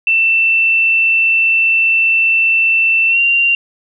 sine tone with pitch glide, 2675 to 2768 Hz, E7 to F7, +25 to -16 cents, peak -9 dBFS, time 0.07-3.55 s, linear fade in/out 2 ms, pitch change +59 cents, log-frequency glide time 3.08-3.2 s, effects none

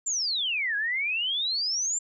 sine exponential two-way sweep, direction down then up, 7440 to 1627 to 7440 Hz, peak -25 dBFS, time 0.06-1.99 s, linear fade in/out 10 ms, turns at 0.76 s, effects none

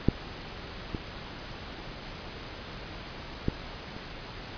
clicks, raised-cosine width 3 ms, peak -7 / -18 / -12 / -26 dBFS, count 4, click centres 0.086 / 0.948 / 3.484 / 3.965 s, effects pink hiss -41 dBFS RMS until 4.57 s + resampled to 11025 Hz

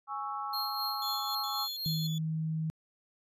sine chord, C# minor, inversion second, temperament equal, 830.6 / 1108.7 / 1318.5 Hz, G#5 / C#6 / E6, 0 / 0 / 0 cents, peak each -38 / -38 / -39 dBFS, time 0.07-1.68 s, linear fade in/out 50 ms
square tone with tremolo, 4235 Hz, C8, 20 cents sharp, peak -33 dBFS, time 0.53-2.07 s, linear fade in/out 5 ms, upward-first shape sine, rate 3.9 Hz, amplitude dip 50%
35% pulse tone bursts, 3437 Hz, A7, 41 cents flat, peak -38 dBFS, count 3, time 1.02-2.182 s, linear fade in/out 2 ms, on 330 ms, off 86 ms
sine tone, 158.8 Hz, D#3, 36 cents sharp, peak -30 dBFS, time 1.86-2.7 s, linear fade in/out 0 ms
effects resampled to 32000 Hz

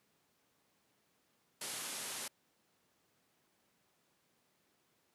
white low-pass noise, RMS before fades -43 dBFS, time 1.61-2.28 s, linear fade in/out 5 ms, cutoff 12000 Hz, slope 96 dB/octave, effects pink hiss -75 dBFS RMS until 5.14 s + high-pass 150 Hz 12 dB/octave

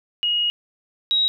sine tone pair in turn, 2882 / 3826 Hz, F#7 / A#7, -46 / +44 cents, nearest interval perfect fourth, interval 490 cents, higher second, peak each -18 / -16 dBFS, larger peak second, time 0.23-0.5 / 1.11-1.28 s, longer first, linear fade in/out 0 ms, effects none

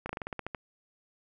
slowing click train, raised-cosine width 0.5 ms, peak -20 dBFS, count 10, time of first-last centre 0.06-0.548 s, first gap 33 ms, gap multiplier 1.12, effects none

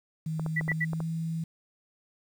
sine tone with pitch glide, 158.8 to 163.17 Hz, D#3 to E3, +36 to -17 cents, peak -29 dBFS, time 0.26-1.44 s, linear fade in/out 5 ms, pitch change +47 cents, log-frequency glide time 0.74-1.07 s
clicks, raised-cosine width 1 ms, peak -23 dBFS, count 7, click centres 0.396 / 0.463 / 0.611 / 0.68 / 0.717 / 0.933 / 1.004 s
sine tone bursts, 1962 Hz, B6, 12 cents flat, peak -25 dBFS, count 3, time 0.56-0.85 s, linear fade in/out 10 ms, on 46 ms, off 76 ms
effects 9-bit

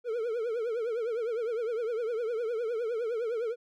triangle tone with vibrato, 460.9 Hz, A#4, 20 cents flat, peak -27 dBFS, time 0.04-3.56 s, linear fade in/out 50 ms, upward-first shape triangle, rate 9.8 Hz, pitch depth 140 cents each way, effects none

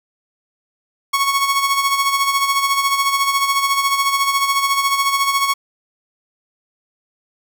sawtooth tone with tremolo, 1106 Hz, C#6, 4 cents flat, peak -9 dBFS, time 1.13-5.54 s, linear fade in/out 10 ms, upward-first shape sine, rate 14 Hz, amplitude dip 55%, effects none

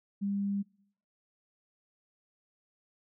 sine tone, 200 Hz, G3, 35 cents sharp, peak -29 dBFS, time 0.21-0.63 s, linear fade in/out 20 ms, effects noise-tail reverb RT60 0.8 s tail -26 dB re dry

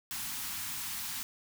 white band-stop noise, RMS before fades -38 dBFS, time 0.11-1.23 s, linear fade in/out 0 ms, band 300 to 790 Hz, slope 48 dB/octave, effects none

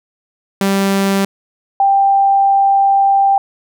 sawtooth / sine tone pair in turn, 196 / 788.5 Hz, G3 / G5, 0 / +10 cents, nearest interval 2 octaves, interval 2410 cents, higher second, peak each -8 dBFS, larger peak neither, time 0.61-1.25 / 1.8-3.38 s, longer second, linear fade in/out 2 ms, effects none

